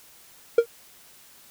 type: tone with exponential decay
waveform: triangle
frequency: 466.2 Hz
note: A#4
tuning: in tune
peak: -7 dBFS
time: 0.58-0.66 s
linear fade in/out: 5 ms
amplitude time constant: 17 ms
effects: white hiss -52 dBFS RMS until 1.5 s